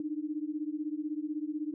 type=beating tone pair; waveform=sine; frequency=296.7 / 312.7 Hz; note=D4 / D#4; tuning=+18 / +9 cents; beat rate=16 Hz; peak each=-35 / -36 dBFS; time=0-1.74 s; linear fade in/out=2 ms; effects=none